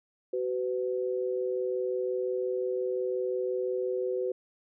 sine tone pair together, 376.8 / 502.5 Hz, F#4 / B4, +32 / +30 cents, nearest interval perfect fourth, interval 498 cents, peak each -30 / -31 dBFS, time 0.33-4.32 s, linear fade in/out 5 ms, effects none

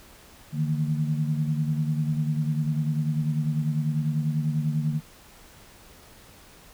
sine tone cluster, 150.4 / 160.5 / 229.6 Hz, D3 / E3 / A#3, +42 / -46 / -26 cents, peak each -24 / -30 / -32 dBFS, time 0.52-5.01 s, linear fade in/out 50 ms, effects pink hiss -51 dBFS RMS until 6.73 s

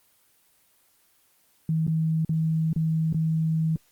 sine tone with dropouts, 160 Hz, D#3, 49 cents sharp, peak -21 dBFS, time 1.69-3.76 s, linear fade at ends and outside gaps 2 ms, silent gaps 1.868-1.878 / 2.249-2.293 / 2.73-2.762 / 3.128-3.144 s, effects white hiss -63 dBFS RMS until 3.91 s + Opus 24 kbps

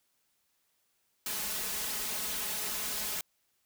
white noise with comb filter, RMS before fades -35 dBFS, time 1.26-3.21 s, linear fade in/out 2 ms, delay 4.7 ms, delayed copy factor +0.9, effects white hiss -75 dBFS RMS until 3.65 s

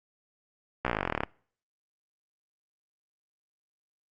slowing click train, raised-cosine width 0.5 ms, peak -12 dBFS, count 19, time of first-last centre 0.85-1.235 s, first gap 15 ms, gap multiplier 1.04, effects noise-tail reverb RT60 0.5 s tail -24 dB re dry + Opus 48 kbps

